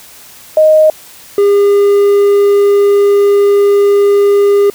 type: tone pair in turn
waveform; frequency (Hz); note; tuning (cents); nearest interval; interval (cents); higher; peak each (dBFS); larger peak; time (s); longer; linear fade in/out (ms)
sine / triangle; 622.3 / 404.4; D#5 / G#4; 0 / -46; perfect fifth; 746; first; -3; neither; 0.57-0.9 / 1.38-4.7; second; 2
effects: white hiss -36 dBFS RMS until 4.74 s